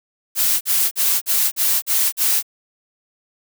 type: noise bursts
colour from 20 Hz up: blue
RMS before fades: -17 dBFS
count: 7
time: 0.35-2.428 s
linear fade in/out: 50 ms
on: 260 ms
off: 43 ms
effects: none